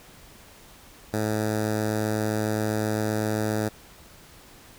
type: tone with notch filter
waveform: 10% pulse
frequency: 107.6 Hz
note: A2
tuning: 38 cents flat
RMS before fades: -26 dBFS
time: 1.13-3.69 s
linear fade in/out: 10 ms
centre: 2900 Hz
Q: 1.1
effects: pink hiss -50 dBFS RMS until 4.78 s